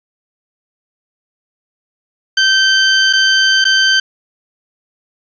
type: tone with dropouts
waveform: 20% pulse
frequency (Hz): 1552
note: G6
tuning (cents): -18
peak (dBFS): -4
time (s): 2.37-4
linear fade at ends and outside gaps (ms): 5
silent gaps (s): 3.129-3.133 / 3.643-3.651
effects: resampled to 16000 Hz + 7-bit